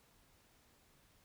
silence, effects pink hiss -69 dBFS RMS until 1.24 s

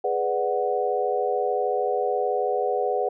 sine chord, G# half-diminished seventh, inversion none, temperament equal, 415.3 / 493.9 / 587.3 / 740 Hz, G#4 / B4 / D5 / F#5, 0 / 0 / 0 / 0 cents, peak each -27 / -26 / -30 / -26 dBFS, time 0.04-3.09 s, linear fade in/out 5 ms, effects none

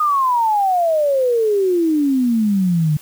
sine exponential sweep, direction down, 1244.5 to 146.4 Hz, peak -13 dBFS, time 0-2.97 s, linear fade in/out 5 ms, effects white hiss -43 dBFS RMS until 3.01 s

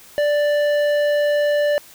sine tone with tanh clipping, 587.3 Hz, D5, in tune, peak -17 dBFS, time 0.18-1.78 s, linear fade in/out 0 ms, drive 12 dB, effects white hiss -45 dBFS RMS until 1.94 s

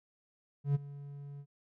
triangle tone with ADSR envelope, 142.1 Hz, C#3, 43 cents sharp, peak -22 dBFS, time 0.64-1.46 s, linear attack 110 ms, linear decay 21 ms, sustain -19 dB, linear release 63 ms, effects none

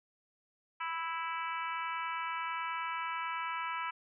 harmonic tone, 329.2 Hz, E4, 2 cents flat, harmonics 3 / 4 / 5 / 6 / 7 / 8 / 9, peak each -38 / -39 / -45 / -48 / -43 / -48 / -50 dBFS, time 0.8-3.91 s, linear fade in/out 10 ms, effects none

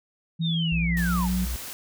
sine tone with pitch glide, 164.81 to 182.87 Hz, E3 to F#3, 0 to -20 cents, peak -23 dBFS, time 0.39-1.46 s, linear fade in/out 20 ms, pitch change +180 cents, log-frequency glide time 0.7-1.31 s
sine linear sweep, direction down, 3785 to 784 Hz, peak -28 dBFS, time 0.41-1.29 s, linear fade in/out 50 ms
triangle tone with vibrato, 60.9 Hz, B1, 24 cents flat, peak -25 dBFS, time 0.72-1.56 s, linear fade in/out 0 ms, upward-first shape triangle, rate 19 Hz, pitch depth 140 cents each way
white noise, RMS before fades -37 dBFS, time 0.97-1.73 s, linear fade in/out 0 ms
effects none

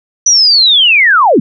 sine linear sweep, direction down, 5970 to 174.61 Hz, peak -4 dBFS, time 0.26-1.4 s, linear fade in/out 5 ms, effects none

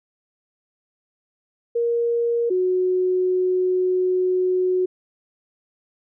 sine tone pair in turn, 469.8 / 367.5 Hz, A#4 / F#4, +13 / -12 cents, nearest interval major third, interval 425 cents, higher first, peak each -18 / -17 dBFS, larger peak second, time 1.75-2.5 / 2.5-4.86 s, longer second, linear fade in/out 10 ms, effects none

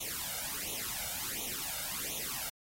white noise with flanger, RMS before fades -38 dBFS, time 0-2.5 s, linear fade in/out 10 ms, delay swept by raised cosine 0.3 to 1.4 ms, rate 1.4 Hz, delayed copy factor +0.95, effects AAC 48 kbps

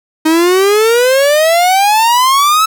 45% pulse exponential sweep, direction up, 311.1 to 1318.5 Hz, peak -7 dBFS, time 0.25-2.66 s, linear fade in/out 10 ms, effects none

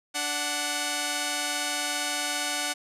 5% pulse tone pair together, 292.5 / 740 Hz, D4 / F#5, -7 / 0 cents, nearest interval octave + major third, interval 1607 cents, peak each -21 / -17 dBFS, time 0.14-2.74 s, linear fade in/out 20 ms, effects resampled to 32000 Hz

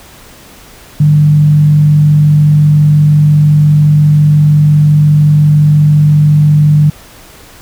sine tone with frequency modulation, 150 Hz, D3, 37 cents sharp, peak -3 dBFS, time 1-6.9 s, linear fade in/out 5 ms, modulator 45.7 Hz, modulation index 0.26, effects pink hiss -36 dBFS RMS until 7.61 s

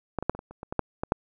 clicks, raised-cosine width 1 ms, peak -13 / -18 / -7 / -25 / -24 / -30 / -23 / -18 / -8 / -14 / -7 dBFS, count 11, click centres 0.187 / 0.226 / 0.296 / 0.35 / 0.391 / 0.51 / 0.631 / 0.725 / 0.793 / 1.035 / 1.121 s, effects none

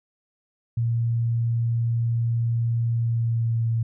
sine tone with pitch glide, 116.54 to 114.54 Hz, A#2 to A#2, 0 to -30 cents, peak -20 dBFS, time 0.77-3.83 s, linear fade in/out 5 ms, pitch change -30 cents, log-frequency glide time 2.9-3.71 s, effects none

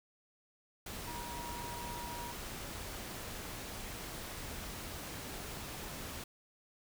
sine tone in noise, 955 Hz, A#5, 42 cents sharp, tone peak -44 dBFS, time 1.07-2.32 s, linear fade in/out 5 ms, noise pink, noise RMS -44 dBFS, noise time 0.86-6.24 s, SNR -3 dB, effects none

